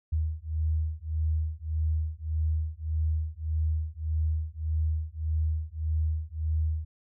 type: beating tone pair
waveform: sine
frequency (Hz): 77.78 / 79.48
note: D#2 / D#2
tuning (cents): 0 / +37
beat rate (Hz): 1.7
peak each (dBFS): -29 / -29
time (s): 0.12-6.85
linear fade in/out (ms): 10
effects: none